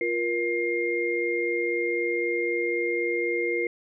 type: tone cluster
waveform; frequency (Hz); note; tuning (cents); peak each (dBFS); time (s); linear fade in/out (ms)
sine; 350.1 / 474 / 2121; F4 / A#4 / C7; +4 / +29 / +23; -28; 0.01-3.67; 2
effects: none